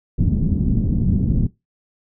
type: low-pass noise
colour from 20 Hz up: white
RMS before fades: -18 dBFS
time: 0.18-1.47 s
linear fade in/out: 5 ms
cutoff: 210 Hz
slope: 24 dB/octave
effects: noise-tail reverb RT60 0.2 s tail -18 dB re dry